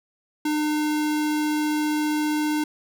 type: tone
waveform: square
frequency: 302.5 Hz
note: D#4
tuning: 49 cents flat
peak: -22 dBFS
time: 0.45-2.64 s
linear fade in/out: 5 ms
effects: none